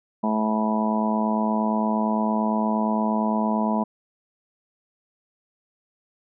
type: harmonic tone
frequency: 108.7 Hz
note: A2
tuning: 21 cents flat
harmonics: 2 / 3 / 4 / 5 / 6 / 7 / 8 / 9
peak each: -22 / -35 / -35 / -37 / -29 / -34 / -31 / -28 dBFS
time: 0.23-3.84 s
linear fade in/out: 10 ms
effects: none